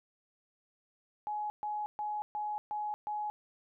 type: tone bursts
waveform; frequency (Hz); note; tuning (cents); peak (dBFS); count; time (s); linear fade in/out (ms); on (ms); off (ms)
sine; 841; G#5; +22; -33; 6; 1.27-3.3; 0; 230; 130
effects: none